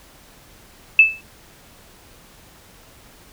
sine tone with exponential decay, 2626 Hz, E7, 7 cents flat, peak -3 dBFS, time 0.99-1.21 s, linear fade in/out 2 ms, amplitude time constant 46 ms, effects pink hiss -48 dBFS RMS until 3.32 s

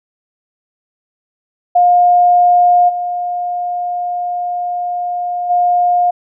sine tone with level steps, 710 Hz, F5, 28 cents sharp, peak -6 / -16 / -9 dBFS, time 1.75-6.11 s, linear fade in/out 10 ms, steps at 2.88 / 5.49 s, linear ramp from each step 20 ms, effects none

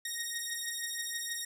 10% pulse beating tone pair, 1864.7 / 1871 Hz, A#6 / A#6, 0 / +6 cents, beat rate 6.3 Hz, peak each -29 / -29 dBFS, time 0.05-1.45 s, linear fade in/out 5 ms, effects none

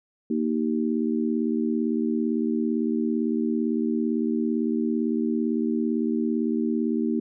sine chord, Eb major, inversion second, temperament just, 233.3 / 311.1 / 388.9 Hz, Bb3 / Eb4 / G4, +2 / 0 / -14 cents, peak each -24 / -27 / -30 dBFS, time 0.3-7.2 s, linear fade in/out 5 ms, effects none

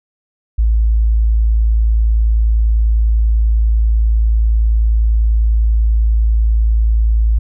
sine tone, 55.1 Hz, A1, 3 cents sharp, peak -9 dBFS, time 0.58-7.39 s, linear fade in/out 10 ms, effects none

